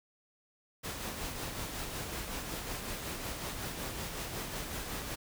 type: noise with tremolo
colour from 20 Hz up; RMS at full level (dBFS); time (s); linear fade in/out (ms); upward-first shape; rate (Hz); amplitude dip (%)
pink; -38; 0.83-5.16; 20; sine; 5.4; 35
effects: none